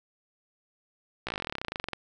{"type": "slowing click train", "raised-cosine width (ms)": 0.3, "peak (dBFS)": -16, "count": 24, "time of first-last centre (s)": [1.27, 1.933], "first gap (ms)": 16, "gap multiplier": 1.05, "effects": []}